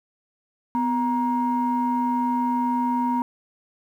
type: tone pair together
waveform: sine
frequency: 249.5 / 942 Hz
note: B3 / A#5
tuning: +18 / +18 cents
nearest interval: octave + major seventh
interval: 2300 cents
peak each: -22 dBFS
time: 0.75-3.22 s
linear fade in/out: 0 ms
effects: tanh soft clip ceiling -14 dBFS + 9-bit